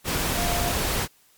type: tone in noise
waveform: sine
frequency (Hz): 698.5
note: F5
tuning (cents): 0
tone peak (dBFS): -29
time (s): 0.34-0.74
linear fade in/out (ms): 50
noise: pink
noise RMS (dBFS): -25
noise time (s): 0.04-1.08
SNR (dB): -7
effects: white hiss -59 dBFS RMS until 1.37 s + MP3 96 kbps